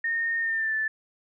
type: tone with pitch glide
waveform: sine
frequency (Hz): 1837 to 1755.1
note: A#6 to A6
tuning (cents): -26 to -5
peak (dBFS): -24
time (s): 0.04-0.88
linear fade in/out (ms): 5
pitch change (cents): -79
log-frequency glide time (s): 0.4-0.75
effects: none